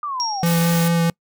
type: exponential sweep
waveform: sine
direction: down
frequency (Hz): 1218 to 740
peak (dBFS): -23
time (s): 0.03-0.43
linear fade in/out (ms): 2
type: tone with exponential decay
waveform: sine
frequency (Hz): 5588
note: F8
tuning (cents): 0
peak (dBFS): -19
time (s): 0.2-0.85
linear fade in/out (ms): 0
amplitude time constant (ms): 140
type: tone with vibrato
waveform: square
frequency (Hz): 168.5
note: E3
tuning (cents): +38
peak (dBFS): -16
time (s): 0.43-1.1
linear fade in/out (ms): 2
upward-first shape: triangle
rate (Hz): 4.6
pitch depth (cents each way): 13
type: noise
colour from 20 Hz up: white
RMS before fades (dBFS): -28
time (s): 0.46-0.88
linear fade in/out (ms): 0
effects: noise-tail reverb RT60 0.1 s tail -26 dB re dry